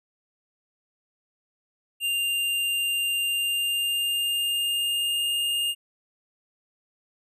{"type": "tone with pitch glide", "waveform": "square", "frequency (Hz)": [2794, 2826], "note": ["F7", "F7"], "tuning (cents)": [0, 20], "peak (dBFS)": -24, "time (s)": [2, 5.75], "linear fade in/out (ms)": 50, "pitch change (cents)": 20, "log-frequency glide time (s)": [3.22, 5.3], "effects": []}